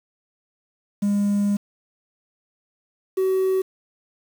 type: tone pair in turn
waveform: triangle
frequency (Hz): 203.3 / 378.3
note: G#3 / F#4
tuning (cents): -37 / +38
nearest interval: major seventh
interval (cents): 1075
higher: second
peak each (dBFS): -15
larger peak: neither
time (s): 1.02-1.57 / 3.17-3.62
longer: first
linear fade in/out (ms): 10
effects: tanh soft clip ceiling -12 dBFS + 7-bit